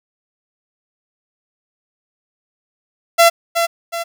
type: tone with echo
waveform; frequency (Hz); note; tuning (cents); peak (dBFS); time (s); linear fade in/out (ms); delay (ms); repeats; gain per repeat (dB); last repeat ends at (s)
sawtooth; 677; E5; +46; -3; 3.18-3.3; 20; 370; 2; -7; 4.04
effects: none